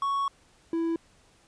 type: tone pair in turn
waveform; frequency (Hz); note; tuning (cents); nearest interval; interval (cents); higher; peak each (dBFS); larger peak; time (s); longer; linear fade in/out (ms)
triangle; 1111 / 331.1; C#6 / E4; +4 / +8; octave + major sixth; 2096; first; -23; neither; 0.02-0.28 / 0.73-0.96; first; 2
effects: pink hiss -61 dBFS RMS until 1.47 s + resampled to 22050 Hz